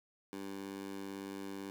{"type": "tone with high-pass filter", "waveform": "15% pulse", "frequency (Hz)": 98, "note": "G2", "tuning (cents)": 0, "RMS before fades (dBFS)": -44, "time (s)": [0.33, 1.7], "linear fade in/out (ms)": 0, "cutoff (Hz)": 270, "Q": 1.6, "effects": ["11-bit"]}